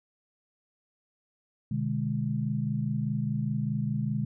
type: chord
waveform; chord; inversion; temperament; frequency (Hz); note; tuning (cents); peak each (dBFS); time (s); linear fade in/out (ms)
sine; G# diminished; first; just; 124.59 / 149.51 / 207.7; B2 / D3 / G#3; +16 / +31 / 0; -31; 1.71-4.25; 5
effects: none